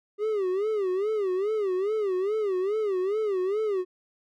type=tone with vibrato; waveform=triangle; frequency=400 Hz; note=G4; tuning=35 cents sharp; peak=-22 dBFS; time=0.18-3.85 s; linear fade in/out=50 ms; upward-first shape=sine; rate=2.4 Hz; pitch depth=160 cents each way; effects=none